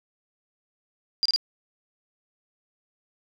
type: tone bursts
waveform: sine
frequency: 4800 Hz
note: D8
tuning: 37 cents sharp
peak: -19 dBFS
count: 3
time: 1.23-1.361 s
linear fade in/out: 0 ms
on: 25 ms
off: 28 ms
effects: none